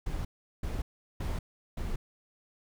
brown noise bursts, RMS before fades -33 dBFS, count 4, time 0.06-1.96 s, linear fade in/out 5 ms, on 190 ms, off 380 ms, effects none

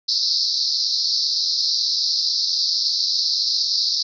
pink band-pass noise, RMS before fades -21 dBFS, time 0.08-4.03 s, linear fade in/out 10 ms, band 4100 to 5400 Hz, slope 96 dB/octave, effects none

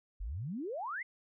sine exponential sweep, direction up, 41.39 to 2169 Hz, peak -36 dBFS, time 0.2-1.03 s, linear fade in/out 10 ms, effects none

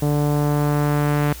sawtooth tone with low-pass filter sweep, 146.83 Hz, D3, in tune, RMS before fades -19 dBFS, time 0.02-1.33 s, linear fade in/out 5 ms, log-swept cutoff 660 to 2200 Hz, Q 1, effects added 60 Hz sine -36 dBFS peak until 1.4 s + white hiss -39 dBFS RMS until 1.4 s

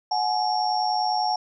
sine tone cluster, 737 / 847 / 5490 Hz, F#5 / G#5 / F8, -7 / +34 / -31 cents, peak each -25 / -24 / -29 dBFS, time 0.11-1.36 s, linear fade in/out 5 ms, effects none

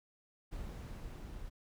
brown noise with level ramp, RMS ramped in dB -43 to -47 dBFS, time 0.51-1.5 s, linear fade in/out 20 ms, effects none

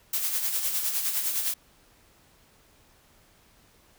blue noise with tremolo, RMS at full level -26 dBFS, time 0.13-1.54 s, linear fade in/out 5 ms, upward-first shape sine, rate 9.8 Hz, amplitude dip 50%, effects pink hiss -60 dBFS RMS until 3.98 s

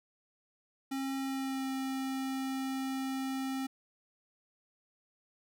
square tone with pitch glide, 269.5 to 265.8 Hz, C#4 to C4, -49 to +27 cents, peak -34 dBFS, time 0.91-3.67 s, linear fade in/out 10 ms, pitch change -24 cents, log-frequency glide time 1.18-1.7 s, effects none

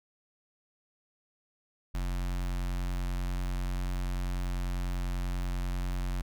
square tone with notch filter, 45.1 Hz, F#1, 44 cents flat, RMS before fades -32 dBFS, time 1.94-6.22 s, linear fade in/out 10 ms, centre 450 Hz, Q 1.6, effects none

